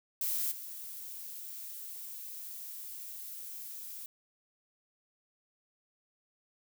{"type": "noise with level steps", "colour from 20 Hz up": "violet", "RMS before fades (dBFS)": [-33, -44], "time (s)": [0.21, 4.06], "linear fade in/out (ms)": 2, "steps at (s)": 0.51, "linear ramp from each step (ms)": 10, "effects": []}